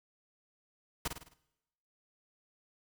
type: noise with echo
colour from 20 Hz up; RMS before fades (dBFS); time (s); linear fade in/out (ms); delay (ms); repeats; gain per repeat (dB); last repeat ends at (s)
pink; -34; 1.05-1.08; 5; 52; 5; -6; 1.34
effects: noise-tail reverb RT60 1.0 s tail -23 dB re dry